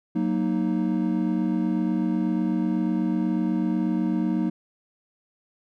triangle chord, D# minor, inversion first, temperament equal, 185 / 233.1 / 311.1 Hz, F#3 / A#3 / D#4, 0 / 0 / 0 cents, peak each -24 dBFS, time 0.15-4.5 s, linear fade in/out 10 ms, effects none

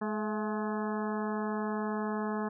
harmonic tone with a mistuned harmonic, 212.6 Hz, G#3, 41 cents sharp, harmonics 1 / 2 / 3 / 4 / 5 / 6 / 7 / 8, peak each -33 / -37 / -42 / -40 / -41 / -45 / -49 / -46 dBFS, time 0.01-2.49 s, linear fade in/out 10 ms, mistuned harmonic 3, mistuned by +53 cents, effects none

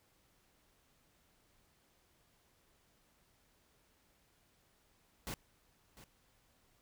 pink noise with echo, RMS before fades -42 dBFS, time 5.27-5.34 s, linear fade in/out 0 ms, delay 700 ms, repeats 1, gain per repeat -15 dB, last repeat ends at 6.04 s, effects pink hiss -72 dBFS RMS until 6.81 s

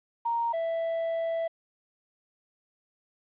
sine / triangle tone pair in turn, 932.3 / 661 Hz, A#5 / E5, 0 / +5 cents, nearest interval tritone, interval 595 cents, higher first, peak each -25 / -25 dBFS, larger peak neither, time 0.25-0.53 / 0.53-1.48 s, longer second, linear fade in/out 10 ms, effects resampled to 8000 Hz + 10-bit

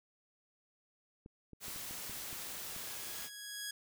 clicks, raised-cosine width 3 ms, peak -38 dBFS, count 8, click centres 1.261 / 1.533 / 1.682 / 1.761 / 1.91 / 2.096 / 2.329 / 2.764 s
white noise, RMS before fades -44 dBFS, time 1.6-3.3 s, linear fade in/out 50 ms
10% pulse tone with exponential growth, 1661.2 Hz, G#6, in tune, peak -30 dBFS, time 1.91-3.71 s, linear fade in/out 5 ms, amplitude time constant 390 ms
effects none

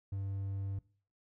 triangle tone, 98 Hz, G2, in tune, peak -33 dBFS, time 0.12-0.79 s, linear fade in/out 5 ms, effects noise-tail reverb RT60 0.4 s tail -19 dB re dry

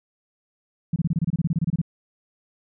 sine tone bursts, 164.81 Hz, E3, in tune, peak -18 dBFS, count 16, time 0.93-1.816 s, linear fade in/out 5 ms, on 31 ms, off 26 ms, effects none

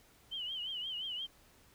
sine tone with vibrato, 3037 Hz, F#7, 44 cents sharp, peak -37 dBFS, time 0.31-1.27 s, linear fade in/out 20 ms, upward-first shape triangle, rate 5.7 Hz, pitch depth 120 cents each way, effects pink hiss -64 dBFS RMS until 1.74 s

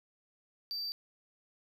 triangle tone, 4655 Hz, D8, 16 cents flat, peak -34 dBFS, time 0.71-0.92 s, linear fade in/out 0 ms, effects none

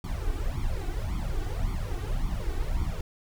brown noise with flanger, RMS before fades -29 dBFS, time 0.04-3.01 s, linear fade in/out 2 ms, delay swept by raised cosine 0.88 to 2.68 ms, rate 1.8 Hz, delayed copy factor +0.95, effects none

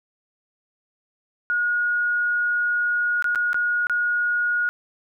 sine tone with dropouts, 1443 Hz, F#6, 44 cents flat, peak -19 dBFS, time 1.5-4.69 s, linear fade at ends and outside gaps 0 ms, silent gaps 3.224-3.243 / 3.349-3.357 / 3.531-3.544 / 3.869-3.897 s, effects none

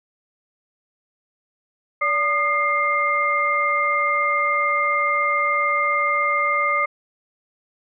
sine tone cluster, 577 / 1220 / 2107 Hz, D5 / D#6 / C7, -31 / -34 / +12 cents, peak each -27 / -20 / -21 dBFS, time 2.01-6.86 s, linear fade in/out 10 ms, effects none

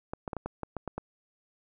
clicks, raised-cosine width 1 ms, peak -20 dBFS, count 9, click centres 0.135 / 0.278 / 0.332 / 0.367 / 0.46 / 0.633 / 0.767 / 0.877 / 0.98 s, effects none

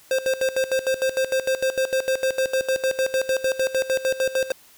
square tone with tremolo, 525 Hz, C5, 6 cents sharp, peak -19 dBFS, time 0.11-4.52 s, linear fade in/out 2 ms, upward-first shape square, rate 6.6 Hz, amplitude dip 80%, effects white hiss -52 dBFS RMS until 4.77 s

